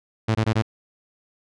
sawtooth tone bursts, 110.5 Hz, A2, 8 cents sharp, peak -14 dBFS, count 4, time 0.28-0.623 s, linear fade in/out 10 ms, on 70 ms, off 21 ms, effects low-pass 5000 Hz 12 dB/octave

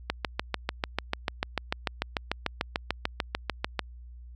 click train, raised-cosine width 0.3 ms, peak -10 dBFS, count 26, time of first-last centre 0.1-3.793 s, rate 6.77 Hz, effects added 60 Hz sine -43 dBFS peak until 4.35 s

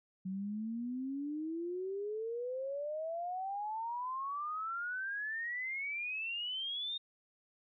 sine exponential sweep, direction up, 185 to 3700 Hz, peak -36 dBFS, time 0.25-6.98 s, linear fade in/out 10 ms, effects none

